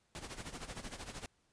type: noise with tremolo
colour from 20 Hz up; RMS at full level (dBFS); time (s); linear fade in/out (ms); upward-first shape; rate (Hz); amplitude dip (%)
pink; -43; 0.15-1.26; 0; sine; 13; 75
effects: pink hiss -75 dBFS RMS until 1.52 s + resampled to 22050 Hz